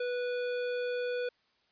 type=tone with hard clipping; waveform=sine; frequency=491.8 Hz; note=B4; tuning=7 cents flat; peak=-33 dBFS; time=0-1.29 s; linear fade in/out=5 ms; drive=16 dB; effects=white hiss -71 dBFS RMS until 1.71 s + resampled to 11025 Hz